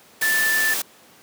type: tone in noise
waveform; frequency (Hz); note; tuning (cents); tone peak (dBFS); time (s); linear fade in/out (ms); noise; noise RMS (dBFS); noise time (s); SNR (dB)
sine; 1760; A6; 0; -18; 0.22-0.74; 5; white; -25; 0.21-0.82; +4
effects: pink hiss -50 dBFS RMS until 1.22 s + high-pass 200 Hz 12 dB/octave